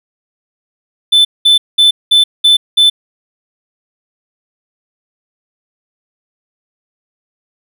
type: tone bursts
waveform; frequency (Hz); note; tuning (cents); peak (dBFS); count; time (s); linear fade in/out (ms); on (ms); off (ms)
triangle; 3520; A7; 0; -3; 6; 1.12-2.9; 10; 130; 200
effects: none